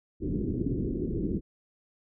white low-pass noise, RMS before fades -30 dBFS, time 0.2-1.41 s, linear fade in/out 50 ms, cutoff 380 Hz, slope 48 dB/octave, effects none

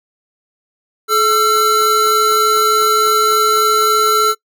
square tone pair together, 428.2 / 1348 Hz, A4 / E6, -47 / +38 cents, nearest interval octave + minor sixth, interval 1985 cents, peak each -17 / -12 dBFS, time 1.08-4.35 s, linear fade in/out 50 ms, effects noise-tail reverb RT60 0.1 s tail -22 dB re dry

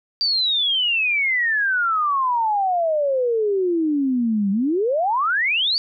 sine exponential two-way sweep, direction down then up, 4699 to 192.2 to 4699 Hz, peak -17 dBFS, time 0.21-5.78 s, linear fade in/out 0 ms, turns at 4.51 s, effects none

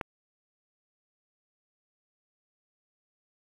click, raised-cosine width 0.5 ms, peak -17 dBFS, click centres 0.012 s, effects 8-bit

